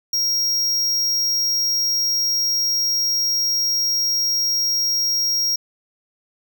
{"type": "tone", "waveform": "square", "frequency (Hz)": 5600, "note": "F8", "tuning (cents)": 4, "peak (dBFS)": -18, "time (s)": [0.13, 5.56], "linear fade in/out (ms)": 5, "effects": []}